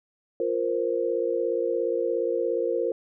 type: chord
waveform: sine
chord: F suspended fourth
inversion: none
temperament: equal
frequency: 349.2 / 466.2 / 523.3 Hz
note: F4 / Bb4 / C5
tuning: 0 / 0 / 0 cents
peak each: -29 / -26 / -28 dBFS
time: 0.4-2.92 s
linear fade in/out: 2 ms
effects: none